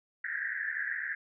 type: band-pass noise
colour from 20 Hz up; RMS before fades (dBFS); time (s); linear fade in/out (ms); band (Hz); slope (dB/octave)
pink; -35; 0.24-1.15; 5; 1600 to 1900; 96
effects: none